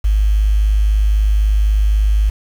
sine tone with quantisation, 51.91 Hz, G#1, in tune, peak -10 dBFS, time 0.04-2.3 s, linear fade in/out 10 ms, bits 6, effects none

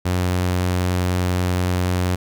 sawtooth tone, 90.4 Hz, F#2, 40 cents flat, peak -14 dBFS, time 0.05-2.16 s, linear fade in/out 10 ms, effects none

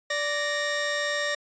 sawtooth tone pair together, 584 / 1854.1 Hz, D5 / A#6, -10 / -10 cents, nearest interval octave + minor sixth, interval 2000 cents, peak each -25 / -24 dBFS, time 0.1-1.35 s, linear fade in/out 5 ms, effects resampled to 16000 Hz

